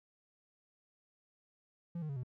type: tone with pitch steps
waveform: triangle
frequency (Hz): 170.8 / 153.93 / 138.73 / 125.03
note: F3 / D#3 / C#3 / B2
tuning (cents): -38 / -18 / +2 / +22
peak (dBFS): -35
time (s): 1.95-2.234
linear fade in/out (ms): 5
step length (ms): 71
effects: none